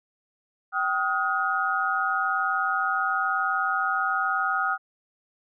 sine tone cluster, 772 / 1257 / 1436 Hz, G5 / D#6 / F6, -27 / +17 / +48 cents, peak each -29 / -26 / -26 dBFS, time 0.72-4.78 s, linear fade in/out 50 ms, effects none

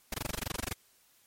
pink noise bursts, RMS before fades -33 dBFS, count 15, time 0.12-0.73 s, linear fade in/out 5 ms, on 22 ms, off 20 ms, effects white hiss -65 dBFS RMS until 1.26 s + MP3 64 kbps

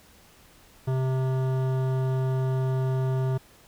sine tone with hard clipping, 130.81 Hz, C3, in tune, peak -25 dBFS, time 0.87-3.38 s, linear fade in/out 10 ms, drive 15 dB, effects pink hiss -55 dBFS RMS until 3.67 s

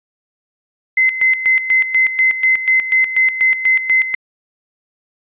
sine tone with tremolo, 2056 Hz, C7, 31 cents flat, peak -9 dBFS, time 0.97-4.15 s, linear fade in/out 5 ms, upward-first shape square, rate 4.1 Hz, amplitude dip 70%, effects resampled to 8000 Hz

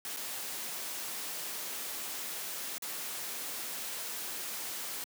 white noise with dropouts, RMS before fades -39 dBFS, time 0.05-5.04 s, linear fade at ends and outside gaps 1 ms, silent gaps 0.164-0.17 / 2.781-2.822 s, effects high-pass 200 Hz 12 dB/octave

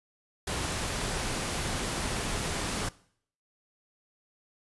pink noise, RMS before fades -32 dBFS, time 0.47-2.89 s, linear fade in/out 5 ms, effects noise-tail reverb RT60 0.6 s tail -20 dB re dry + resampled to 24000 Hz

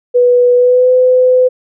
sine tone with pitch glide, 490.9 to 506.7 Hz, B4 to B4, -10 to +44 cents, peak -5 dBFS, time 0.14-1.49 s, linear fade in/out 20 ms, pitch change +54 cents, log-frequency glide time 0.55-0.91 s, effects none

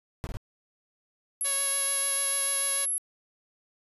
brown noise bursts, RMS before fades -33 dBFS, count 3, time 0.24-0.37 s, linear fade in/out 0 ms, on 30 ms, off 20 ms
sine tone, 11175 Hz, F9, in tune, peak -26 dBFS, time 1.41-2.98 s, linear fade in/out 0 ms
5% pulse tone with vibrato, 554.4 Hz, C#5, in tune, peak -21 dBFS, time 1.44-2.86 s, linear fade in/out 20 ms, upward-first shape sine, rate 6.8 Hz, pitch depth 12 cents each way
effects resampled to 32000 Hz

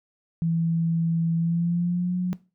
sine tone with pitch glide, 165.7 to 180.7 Hz, E3 to F#3, +9 to -41 cents, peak -21 dBFS, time 0.42-2.33 s, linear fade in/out 0 ms, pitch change +150 cents, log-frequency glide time 1.36-2.18 s, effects noise-tail reverb RT60 0.3 s tail -19 dB re dry

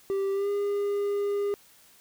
triangle tone with pitch glide, 391.7 to 405.7 Hz, G4 to G#4, -1 to -41 cents, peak -23 dBFS, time 0.1-1.54 s, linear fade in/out 0 ms, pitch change +60 cents, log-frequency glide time 0.33-0.49 s, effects white hiss -57 dBFS RMS until 2 s

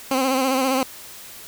15% pulse tone with vibrato, 263.2 Hz, C4, 10 cents sharp, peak -12 dBFS, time 0.11-0.83 s, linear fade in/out 2 ms, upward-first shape sine, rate 15 Hz, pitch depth 55 cents each way, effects white hiss -40 dBFS RMS until 1.47 s

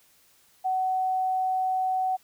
sine tone, 750 Hz, F#5, 23 cents sharp, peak -23 dBFS, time 0.64-2.17 s, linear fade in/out 20 ms, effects white hiss -61 dBFS RMS until 2.23 s

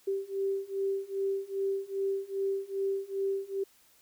sine beating tone pair, 389.8 / 392.3 Hz, G4 / G4, -10 / +1 cents, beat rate 2.5 Hz, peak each -33 / -32 dBFS, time 0.07-3.64 s, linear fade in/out 10 ms, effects white hiss -63 dBFS RMS until 4.01 s

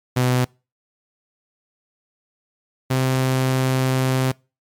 sawtooth tone pair in turn, 126.1 / 130.47 Hz, B2 / C3, +36 / -5 cents, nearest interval minor second, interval 59 cents, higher second, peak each -12 / -13 dBFS, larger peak first, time 0.16-0.45 / 2.9-4.32 s, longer second, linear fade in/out 10 ms, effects noise-tail reverb RT60 0.3 s tail -25 dB re dry + MP3 96 kbps

